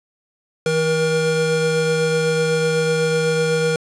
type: tone pair together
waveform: square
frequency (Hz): 161.1 / 475.3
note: E3 / A#4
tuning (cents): -39 / +34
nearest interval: octave + perfect fifth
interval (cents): 1873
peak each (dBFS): -23 / -18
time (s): 0.66-3.76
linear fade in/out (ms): 2
effects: resampled to 22050 Hz + 7-bit